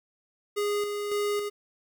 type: tone with tremolo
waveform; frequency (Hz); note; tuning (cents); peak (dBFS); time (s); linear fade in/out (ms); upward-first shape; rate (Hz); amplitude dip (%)
square; 412.1; G#4; -13; -26; 0.56-1.5; 20; square; 1.8; 40
effects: 11-bit